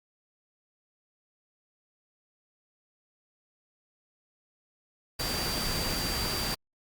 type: tone in noise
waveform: sine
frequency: 4699 Hz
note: D8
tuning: in tune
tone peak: -34 dBFS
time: 5.19-6.55 s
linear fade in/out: 10 ms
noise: pink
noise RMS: -32 dBFS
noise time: 5.19-6.55 s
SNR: -5 dB
effects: Opus 48 kbps